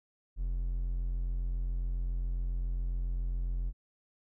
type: tone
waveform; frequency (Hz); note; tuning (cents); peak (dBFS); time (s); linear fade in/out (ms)
triangle; 43.65; F1; 0; -28; 0.36-3.73; 50
effects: none